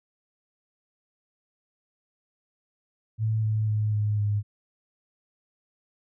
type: tone with pitch steps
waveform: sine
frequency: 110 / 108.36 / 106.75 / 105.15 / 103.59 Hz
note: A2 / A2 / G#2 / G#2 / G#2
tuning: 0 / -26 / +48 / +22 / -4 cents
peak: -22 dBFS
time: 3.18-4.43 s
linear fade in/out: 50 ms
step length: 250 ms
effects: none